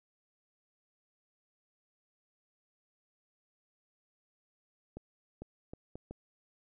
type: accelerating click train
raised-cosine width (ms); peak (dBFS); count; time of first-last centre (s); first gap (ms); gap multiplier
2; -30; 5; 4.97-6.11; 450; 0.7
effects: none